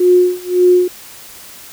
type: tone with tremolo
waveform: sine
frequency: 360 Hz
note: F#4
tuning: 47 cents flat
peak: -5 dBFS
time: 0-0.88 s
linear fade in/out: 5 ms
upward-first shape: sine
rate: 1.8 Hz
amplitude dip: 95%
effects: white hiss -36 dBFS RMS until 1.72 s